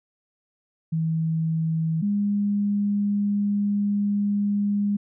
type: tone pair in turn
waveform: sine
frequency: 161.4 / 203.8 Hz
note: E3 / G#3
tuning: -36 / -32 cents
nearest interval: major third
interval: 404 cents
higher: second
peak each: -21 / -20 dBFS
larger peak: second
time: 0.92-2.02 / 2.02-4.97 s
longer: second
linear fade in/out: 10 ms
effects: none